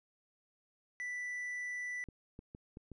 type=tone; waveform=triangle; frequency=1975.5 Hz; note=B6; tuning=in tune; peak=-36 dBFS; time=1-2.04 s; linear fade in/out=0 ms
type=clicks; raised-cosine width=3 ms; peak=-35 dBFS; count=5; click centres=2.087 / 2.391 / 2.549 / 2.771 / 2.917 s
effects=resampled to 24000 Hz